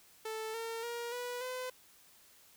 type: tone with pitch steps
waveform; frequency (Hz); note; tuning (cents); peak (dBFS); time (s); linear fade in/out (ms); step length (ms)
sawtooth; 439.9 / 455.9 / 472.6 / 489.8 / 507.7; A4 / A#4 / A#4 / B4 / B4; 0 / -39 / +24 / -14 / +48; -34; 0.25-1.7; 5; 290
effects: white hiss -62 dBFS RMS until 2.56 s